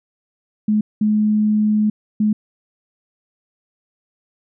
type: tone bursts at uneven times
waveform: sine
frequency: 212.5 Hz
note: G#3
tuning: 40 cents sharp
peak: -13 dBFS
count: 3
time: 0.68-0.81 / 1.01-1.9 / 2.2-2.33 s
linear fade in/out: 5 ms
effects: none